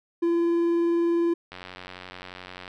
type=tone with vibrato; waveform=triangle; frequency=339.7 Hz; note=F4; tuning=48 cents flat; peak=-18 dBFS; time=0.22-1.34 s; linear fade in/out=10 ms; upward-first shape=square; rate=20 Hz; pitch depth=11 cents each way
type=click train; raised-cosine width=0.3 ms; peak=-23 dBFS; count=107; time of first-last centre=1.52-2.678 s; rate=91.5 Hz
effects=none